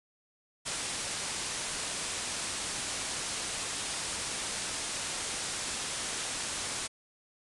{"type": "low-pass noise", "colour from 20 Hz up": "white", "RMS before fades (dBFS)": -36, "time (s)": [0.65, 6.88], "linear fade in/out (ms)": 20, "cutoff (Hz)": 10000, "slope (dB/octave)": 96, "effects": []}